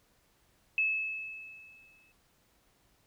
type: tone with exponential decay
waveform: sine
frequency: 2600 Hz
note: E7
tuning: 24 cents flat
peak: -24 dBFS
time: 0.78-2.12 s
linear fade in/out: 1 ms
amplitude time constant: 290 ms
effects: pink hiss -69 dBFS RMS until 3.06 s